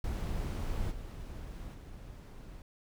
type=noise with level steps; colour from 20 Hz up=brown; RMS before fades=-35 / -43 / -47 dBFS; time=0.04-2.62 s; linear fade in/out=2 ms; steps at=0.9 / 1.73 s; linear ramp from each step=20 ms; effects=none